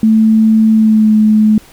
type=tone with pitch glide; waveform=sine; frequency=220 to 215 Hz; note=A3 to A3; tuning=0 to -40 cents; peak=-5 dBFS; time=0.03-1.58 s; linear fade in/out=2 ms; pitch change=-40 cents; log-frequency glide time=0.73-1.14 s; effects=pink hiss -41 dBFS RMS until 1.72 s

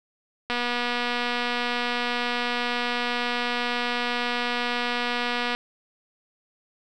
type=click train; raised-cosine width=0.3 ms; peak=-11 dBFS; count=1223; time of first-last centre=0.5-5.55 s; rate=242 Hz; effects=none

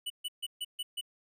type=tone bursts; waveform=square; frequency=2960 Hz; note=F#7; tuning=in tune; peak=-34 dBFS; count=6; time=0.06-1.012 s; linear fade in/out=10 ms; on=42 ms; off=140 ms; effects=none

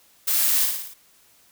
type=noise with echo; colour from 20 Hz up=blue; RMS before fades=-22 dBFS; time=0.27-0.66 s; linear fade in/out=10 ms; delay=56 ms; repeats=5; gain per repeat=-4 dB; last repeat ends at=0.94 s; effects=white hiss -57 dBFS RMS until 1.51 s

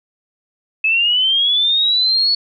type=linear sweep; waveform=sine; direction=up; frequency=2578 to 4429 Hz; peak=-12 dBFS; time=0.84-2.35 s; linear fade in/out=5 ms; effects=none

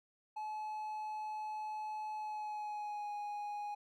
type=tone with pitch glide; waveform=triangle; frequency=857 to 828.3 Hz; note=A5 to G#5; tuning=-46 to -5 cents; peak=-37 dBFS; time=0.36-3.75 s; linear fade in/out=10 ms; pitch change=-59 cents; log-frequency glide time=2.15-3.13 s; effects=none

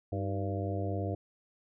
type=harmonic tone with a mistuned harmonic; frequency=98 Hz; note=G2; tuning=in tune; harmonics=1 / 2 / 3 / 4 / 5 / 6 / 7; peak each=-33 / -42 / -39 / -42 / -41 / -42 / -41 dBFS; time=0.12-1.15 s; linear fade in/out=5 ms; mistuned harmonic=3; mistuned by=+81 cents; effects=none

